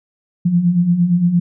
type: beating tone pair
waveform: sine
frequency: 168.2 / 176.9 Hz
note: E3 / F3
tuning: +35 / +23 cents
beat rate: 8.7 Hz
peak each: -19 / -12 dBFS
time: 0.45-1.4 s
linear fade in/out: 10 ms
effects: none